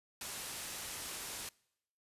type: low-pass noise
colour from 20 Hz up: white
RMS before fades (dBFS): -44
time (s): 0.21-1.49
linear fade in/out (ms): 2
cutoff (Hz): 12000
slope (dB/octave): 24
effects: noise-tail reverb RT60 0.8 s tail -25 dB re dry + resampled to 32000 Hz